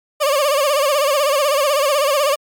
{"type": "tone with vibrato", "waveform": "30% pulse", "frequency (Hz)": 571, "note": "D5", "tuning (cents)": -49, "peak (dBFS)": -11, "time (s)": [0.2, 2.36], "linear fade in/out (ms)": 20, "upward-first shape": "sine", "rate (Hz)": 16, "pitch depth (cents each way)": 110, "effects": ["MP3 96 kbps"]}